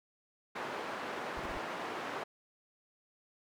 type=band-pass noise; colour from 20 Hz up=white; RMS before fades=-40 dBFS; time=0.55-2.24 s; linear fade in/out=10 ms; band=250 to 1300 Hz; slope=12 dB/octave
type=noise bursts; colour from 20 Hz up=brown; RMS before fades=-45 dBFS; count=4; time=1.37-1.582 s; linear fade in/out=5 ms; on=35 ms; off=24 ms
effects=none